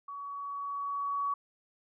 sine tone with level ramp, 1129 Hz, C#6, 31 cents sharp, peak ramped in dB -39 to -28 dBFS, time 0.08-1.34 s, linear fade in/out 5 ms, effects none

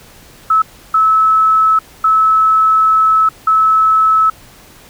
sine tone bursts at uneven times, 1300 Hz, E6, 24 cents flat, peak -7 dBFS, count 4, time 0.5-0.62 / 0.94-1.79 / 2.04-3.29 / 3.47-4.3 s, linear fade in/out 5 ms, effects pink hiss -41 dBFS RMS until 4.89 s

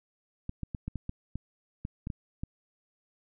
clicks, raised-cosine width 5 ms, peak -22 dBFS, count 11, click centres 0.494 / 0.633 / 0.748 / 0.88 / 0.957 / 1.094 / 1.356 / 1.851 / 2.071 / 2.102 / 2.435 s, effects none

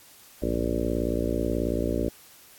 harmonic tone with a mistuned harmonic, 58.4 Hz, A#1, 4 cents sharp, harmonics 1 / 2 / 3 / 4 / 5 / 6 / 7 / 8 / 9 / 10, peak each -31 / -36 / -36 / -32 / -31 / -32 / -34 / -34 / -37 / -34 dBFS, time 0.42-2.09 s, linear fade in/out 5 ms, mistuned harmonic 2, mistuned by -120 cents, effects white hiss -52 dBFS RMS until 2.58 s + AAC 64 kbps

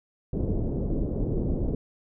pink low-pass noise, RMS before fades -27 dBFS, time 0.33-1.75 s, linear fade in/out 2 ms, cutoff 460 Hz, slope 24 dB/octave, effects none

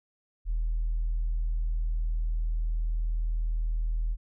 sine tone, 40.14 Hz, E1, 45 cents flat, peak -24 dBFS, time 0.45-4.17 s, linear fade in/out 50 ms, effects tanh soft clip ceiling -22 dBFS

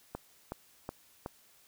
click train, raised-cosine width 1 ms, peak -23 dBFS, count 4, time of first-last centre 0.15-1.261 s, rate 2.7 Hz, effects white hiss -63 dBFS RMS until 1.67 s

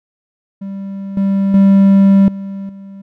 triangle tone with level steps, 196 Hz, G3, in tune, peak -20 / -9 / -3 / -20 / -28 dBFS, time 0.61-3.02 s, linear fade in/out 10 ms, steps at 1.17 / 1.54 / 2.28 / 2.69 s, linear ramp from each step 2 ms, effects none

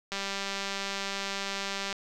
click train, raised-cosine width 0.2 ms, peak -16 dBFS, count 357, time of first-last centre 0.12-1.927 s, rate 197 Hz, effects none

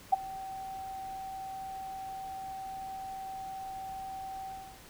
sine tone with ADSR envelope, 769 Hz, G5, 33 cents flat, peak -17 dBFS, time 0.12-4.8 s, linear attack 14 ms, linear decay 15 ms, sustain -21 dB, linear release 330 ms, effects pink hiss -53 dBFS RMS until 4.89 s

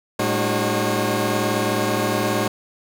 20% pulse tone cluster, 111.7 / 204.5 / 302.4 / 369.7 / 540 Hz, A2 / G#3 / D#4 / F#4 / C#5, +27 / -26 / -49 / -1 / -45 cents, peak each -21 dBFS, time 0.19-2.48 s, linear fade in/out 5 ms, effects none

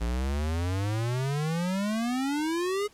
square exponential sweep, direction up, 56.1 to 422.7 Hz, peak -27 dBFS, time 0-2.88 s, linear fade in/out 20 ms, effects pink hiss -58 dBFS RMS until 2.93 s + low-pass 11000 Hz 12 dB/octave

